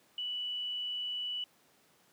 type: tone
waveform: sine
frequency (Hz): 2960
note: F#7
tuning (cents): 0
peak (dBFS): -34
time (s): 0.18-1.44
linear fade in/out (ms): 2
effects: pink hiss -66 dBFS RMS until 2.12 s + high-pass 200 Hz 12 dB/octave